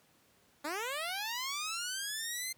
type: linear sweep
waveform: 10% pulse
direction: up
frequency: 278.7 to 2100 Hz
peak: -27 dBFS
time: 0.64-2.53 s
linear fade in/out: 10 ms
effects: pink hiss -67 dBFS RMS until 2.57 s + high-pass 100 Hz 12 dB/octave